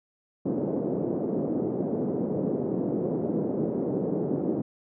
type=band-pass noise; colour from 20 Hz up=white; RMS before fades=-28 dBFS; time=0.45-4.62 s; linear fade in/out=10 ms; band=150 to 450 Hz; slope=24 dB/octave; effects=none